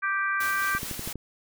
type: harmonic tone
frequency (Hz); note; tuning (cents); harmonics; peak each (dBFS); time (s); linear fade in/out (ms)
392; G4; 0; 3 / 4 / 5 / 6; -29 / -26 / -36 / -37; 0.02-0.79; 20
type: noise with tremolo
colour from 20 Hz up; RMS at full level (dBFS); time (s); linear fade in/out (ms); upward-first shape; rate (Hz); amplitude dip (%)
white; -35; 0.4-1.13; 5; sine; 4.7; 30
type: click train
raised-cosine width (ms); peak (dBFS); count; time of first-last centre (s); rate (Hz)
3; -22; 6; 0.75-1.157; 12.3
effects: none

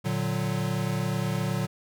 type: chord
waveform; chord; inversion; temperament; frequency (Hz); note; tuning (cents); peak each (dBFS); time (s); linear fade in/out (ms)
square; Bb augmented; none; equal with one note detuned; 116.54 / 147.77 / 185; Bb2 / D3 / F#3; 0 / +11 / 0; -31; 0.04-1.67; 20
effects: none

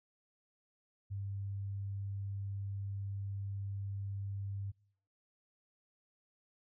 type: tone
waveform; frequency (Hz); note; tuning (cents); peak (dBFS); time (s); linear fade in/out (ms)
sine; 99.1; G2; +19; -37; 1.1-4.72; 20
effects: noise-tail reverb RT60 0.6 s tail -25 dB re dry

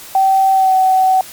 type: tone with pitch glide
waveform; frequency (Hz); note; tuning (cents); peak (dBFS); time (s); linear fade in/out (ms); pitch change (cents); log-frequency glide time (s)
sine; 771 to 754.7; G5 to F#5; -29 to +34; -8; 0.15-1.21; 2; -37; 0.52-0.74
effects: white hiss -34 dBFS RMS until 1.32 s + MP3 96 kbps

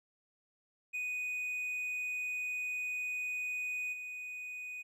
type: tone with level steps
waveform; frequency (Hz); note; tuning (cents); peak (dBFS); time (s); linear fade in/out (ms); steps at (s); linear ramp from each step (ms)
triangle; 2486; D#7; -2; -33 / -39; 0.93-4.83; 20; 3.92; 20
effects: none

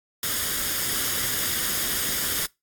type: noise with comb filter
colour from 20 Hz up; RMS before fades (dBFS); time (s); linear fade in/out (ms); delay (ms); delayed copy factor
white; -26; 0.23-2.46; 2; 0.59; +0.55
effects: noise-tail reverb RT60 0.2 s tail -22 dB re dry + AAC 64 kbps

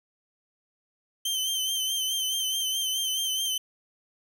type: tone with vibrato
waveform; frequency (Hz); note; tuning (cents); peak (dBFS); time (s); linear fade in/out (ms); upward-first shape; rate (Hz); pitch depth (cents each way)
sawtooth; 3104; G7; -18; -23; 1.25-3.58; 5; sine; 4.7; 44
effects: none

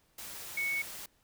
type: tone in noise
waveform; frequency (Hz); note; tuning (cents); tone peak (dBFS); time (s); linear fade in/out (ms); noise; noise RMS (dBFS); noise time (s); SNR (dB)
sine; 2217; C#7; 0; -30; 0.57-0.82; 5; white; -44; 0.18-1.06; +11
effects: pink hiss -70 dBFS RMS until 1.23 s

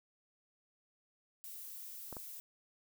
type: noise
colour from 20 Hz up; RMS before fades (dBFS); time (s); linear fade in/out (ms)
violet; -48; 1.44-2.4; 0
type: clicks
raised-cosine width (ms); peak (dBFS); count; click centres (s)
1; -31; 2; 2.127 / 2.168
effects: none

